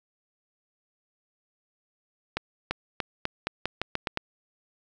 accelerating click train, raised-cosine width 0.3 ms, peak -11 dBFS, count 10, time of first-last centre 2.37-4.174 s, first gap 340 ms, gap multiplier 0.86, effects none

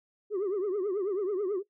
sine tone with vibrato, 391.6 Hz, G4, 2 cents flat, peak -25 dBFS, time 0.3-1.63 s, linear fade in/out 50 ms, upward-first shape triangle, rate 9.2 Hz, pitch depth 190 cents each way, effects noise-tail reverb RT60 0.1 s tail -17 dB re dry + tanh soft clip ceiling -26 dBFS

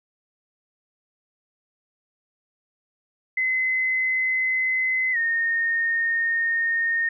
sine tone with pitch glide, 2042 to 1840.4 Hz, C7 to A#6, -43 to -23 cents, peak -20 dBFS, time 3.37-7.09 s, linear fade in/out 5 ms, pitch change -180 cents, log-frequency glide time 5.12-5.17 s, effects none

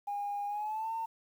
sine tone with pitch glide, 814 to 903.2 Hz, G#5 to A5, -35 to +45 cents, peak -32 dBFS, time 0.07-1.06 s, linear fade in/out 10 ms, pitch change +180 cents, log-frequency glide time 0.47-0.92 s, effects tanh soft clip ceiling -28 dBFS + 10-bit

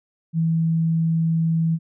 sine tone, 163.4 Hz, E3, 15 cents flat, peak -17 dBFS, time 0.33-1.79 s, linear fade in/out 50 ms, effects none

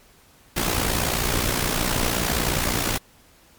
pink noise with amplitude modulation, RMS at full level -20 dBFS, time 0.56-2.98 s, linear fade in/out 10 ms, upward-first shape sine, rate 59.3 Hz, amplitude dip 65%, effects pink hiss -54 dBFS RMS until 3.58 s + MP3 96 kbps

